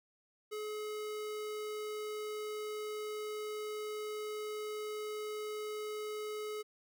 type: tone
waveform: square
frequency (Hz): 425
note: G#4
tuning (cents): +40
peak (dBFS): -39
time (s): 0.51-6.63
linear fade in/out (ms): 20
effects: none